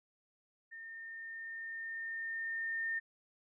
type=tone with level ramp; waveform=sine; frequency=1818 Hz; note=A#6; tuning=44 cents flat; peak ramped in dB=-46 to -33 dBFS; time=0.71-3 s; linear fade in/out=20 ms; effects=none